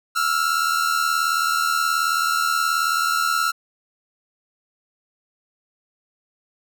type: tone pair together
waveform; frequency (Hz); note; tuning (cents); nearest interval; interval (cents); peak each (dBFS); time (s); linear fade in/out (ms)
45% pulse; 1324 / 1402.7; E6 / F6; +7 / +7; minor second; 100; -21 / -22; 0.15-3.52; 20
effects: none